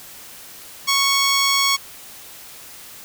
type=tone; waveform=10% pulse; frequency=1107 Hz; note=C#6; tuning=3 cents flat; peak=-7 dBFS; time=0.87-1.77 s; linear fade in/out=20 ms; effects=white hiss -40 dBFS RMS until 3.04 s